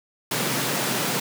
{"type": "high-pass noise", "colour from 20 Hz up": "pink", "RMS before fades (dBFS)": -25, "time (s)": [0.31, 1.2], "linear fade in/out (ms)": 5, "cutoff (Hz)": 120, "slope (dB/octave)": 96, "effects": []}